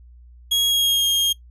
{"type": "tone with pitch glide", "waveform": "40% pulse", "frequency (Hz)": [3300, 3236], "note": ["G#7", "G#7"], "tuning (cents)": [-12, -46], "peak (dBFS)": -15, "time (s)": [0.51, 1.33], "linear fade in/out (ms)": 10, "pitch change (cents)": -34, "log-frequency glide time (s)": [0.68, 1.06], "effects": ["noise-tail reverb RT60 0.1 s tail -19 dB re dry", "added 60 Hz sine -43 dBFS peak until 1.5 s"]}